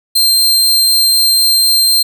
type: tone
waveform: sawtooth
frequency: 4163 Hz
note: C8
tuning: 10 cents flat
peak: -5 dBFS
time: 0.15-2.03 s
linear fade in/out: 10 ms
effects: none